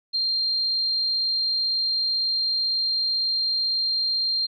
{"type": "tone", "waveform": "sine", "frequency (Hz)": 4186, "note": "C8", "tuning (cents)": 0, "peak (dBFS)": -21, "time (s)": [0.13, 4.47], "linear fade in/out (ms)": 20, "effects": []}